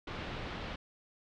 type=low-pass noise; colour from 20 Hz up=pink; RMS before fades=-41 dBFS; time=0.07-0.76 s; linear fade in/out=5 ms; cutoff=3800 Hz; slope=24 dB/octave; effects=none

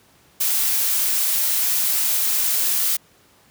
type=noise; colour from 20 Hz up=blue; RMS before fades=-20 dBFS; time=0.4-2.97 s; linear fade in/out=10 ms; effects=pink hiss -55 dBFS RMS until 3.5 s + high-pass 80 Hz 12 dB/octave

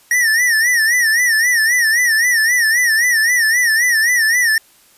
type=tone with vibrato; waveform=square; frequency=1864.7 Hz; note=A#6; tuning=in tune; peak=-12 dBFS; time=0.11-4.58 s; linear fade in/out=2 ms; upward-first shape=sine; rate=3.8 Hz; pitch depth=120 cents each way; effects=white hiss -50 dBFS RMS until 4.97 s + resampled to 32000 Hz

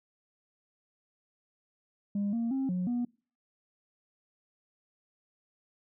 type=tone with pitch steps; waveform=sine; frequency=202.4 / 231.9 / 267.5 / 181 / 242.2 Hz; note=G#3 / A#3 / C4 / F#3 / B3; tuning=-44 / -9 / +38 / -38 / -34 cents; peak=-26 dBFS; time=2.15-3.05 s; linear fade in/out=5 ms; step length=180 ms; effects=noise-tail reverb RT60 0.4 s tail -26 dB re dry + tanh soft clip ceiling -26 dBFS

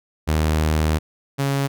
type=tone pair in turn; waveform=sawtooth; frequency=77.78 / 138.59 Hz; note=D#2 / C#3; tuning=0 / 0 cents; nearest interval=minor seventh; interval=1000 cents; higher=second; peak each=-13 / -15 dBFS; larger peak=first; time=0.27-0.99 / 1.38-1.68 s; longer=first; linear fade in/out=20 ms; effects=none

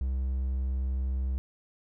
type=tone; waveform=triangle; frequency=65.2 Hz; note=C2; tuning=5 cents flat; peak=-25 dBFS; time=0.01-1.38 s; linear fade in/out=0 ms; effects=none

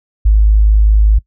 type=tone; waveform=sine; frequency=52.6 Hz; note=G#1; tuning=23 cents sharp; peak=-5 dBFS; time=0.25-1.19 s; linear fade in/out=10 ms; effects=noise-tail reverb RT60 0.1 s tail -21 dB re dry

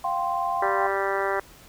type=chord; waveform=sine; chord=F suspended second; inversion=none; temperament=equal with one note detuned; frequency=698.5 / 780.8 / 1046.5 Hz; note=F5 / G5 / C6; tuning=0 / -7 / 0 cents; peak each=-28 / -28 / -27 dBFS; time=0.04-0.87 s; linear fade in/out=5 ms
type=harmonic tone; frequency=196 Hz; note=G3; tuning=in tune; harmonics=2 / 3 / 4 / 5 / 6 / 7 / 8 / 9 / 10; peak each=-28 / -30 / -31 / -32 / -33 / -33 / -34 / -35 / -35 dBFS; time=0.62-1.4 s; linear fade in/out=5 ms
effects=pink hiss -50 dBFS RMS until 1.68 s

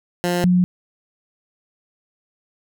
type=tone pair in turn; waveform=15% pulse / sine; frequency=176.3 / 179.8 Hz; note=F3 / F#3; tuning=+17 / -49 cents; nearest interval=unison; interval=34 cents; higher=second; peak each=-12 dBFS; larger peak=neither; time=0.24-0.44 / 0.44-0.64 s; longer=neither; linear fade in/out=0 ms; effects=none

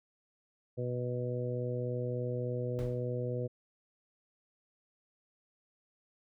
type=harmonic tone; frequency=123.47 Hz; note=B2; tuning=in tune; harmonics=1 / 2 / 3 / 4 / 5; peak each=-35 / -43 / -41 / -37 / -45 dBFS; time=0.77-3.48 s; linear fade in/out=20 ms
type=noise with exponential decay; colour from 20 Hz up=brown; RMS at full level=-38 dBFS; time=2.79-3.13 s; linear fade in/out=0 ms; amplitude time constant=72 ms
effects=none

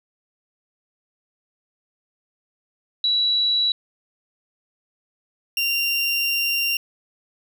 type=tone pair in turn; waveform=sine / 30% pulse; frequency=3921 / 2773 Hz; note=B7 / F7; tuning=-13 / -13 cents; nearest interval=tritone; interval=600 cents; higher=first; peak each=-17 dBFS; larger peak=neither; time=3.04-3.72 / 5.57-6.77 s; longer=second; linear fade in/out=2 ms; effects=none

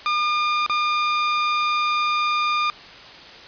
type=tone with dropouts; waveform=sawtooth; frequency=1208 Hz; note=D6; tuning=48 cents sharp; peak=-15 dBFS; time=0.06-2.7 s; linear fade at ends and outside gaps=0 ms; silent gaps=0.663-0.697 s; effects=white hiss -41 dBFS RMS until 3.47 s + resampled to 11025 Hz

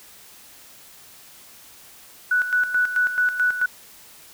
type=tone with tremolo; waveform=sine; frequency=1480 Hz; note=F#6; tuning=in tune; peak=-16 dBFS; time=2.31-3.66 s; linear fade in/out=5 ms; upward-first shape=square; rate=4.6 Hz; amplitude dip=65%; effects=white hiss -47 dBFS RMS until 4.33 s

